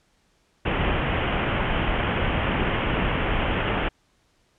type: low-pass noise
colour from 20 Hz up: pink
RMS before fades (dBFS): -24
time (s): 0.65-3.89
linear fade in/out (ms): 10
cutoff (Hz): 3200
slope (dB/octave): 96
effects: pink hiss -65 dBFS RMS until 4.58 s + low-pass 8000 Hz 12 dB/octave